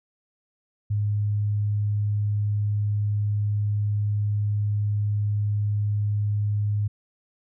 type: tone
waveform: sine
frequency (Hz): 103.83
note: G#2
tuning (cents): 0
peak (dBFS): -21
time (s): 0.9-6.88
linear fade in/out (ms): 10
effects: none